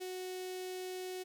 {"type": "tone with notch filter", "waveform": "sawtooth", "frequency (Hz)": 369.1, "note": "F#4", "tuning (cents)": -4, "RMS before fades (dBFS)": -42, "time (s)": [0, 1.24], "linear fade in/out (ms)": 20, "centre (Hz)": 1200, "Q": 0.79, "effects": []}